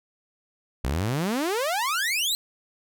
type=exponential sweep; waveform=sawtooth; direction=up; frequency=58.27 to 4186 Hz; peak=-20 dBFS; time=0.84-2.35 s; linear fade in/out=0 ms; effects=none